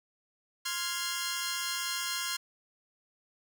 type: chord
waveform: 10% pulse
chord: F minor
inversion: second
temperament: equal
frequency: 1046.5 / 1396.9 / 1661.2 Hz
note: C6 / F6 / Ab6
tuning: 0 / 0 / 0 cents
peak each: -28 dBFS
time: 0.65-2.37 s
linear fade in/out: 10 ms
effects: none